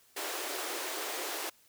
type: high-pass noise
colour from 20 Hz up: pink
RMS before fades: -37 dBFS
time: 0.16-1.5 s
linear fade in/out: 10 ms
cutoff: 330 Hz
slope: 48 dB/octave
effects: white hiss -64 dBFS RMS until 1.68 s